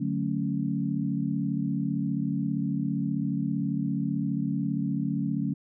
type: chord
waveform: sine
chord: D major seventh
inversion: none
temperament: equal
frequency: 146.83 / 185 / 220 / 277.2 Hz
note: D3 / F#3 / A3 / C#4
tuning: 0 / 0 / 0 / 0 cents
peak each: -31 dBFS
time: 0-5.54 s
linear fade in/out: 10 ms
effects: none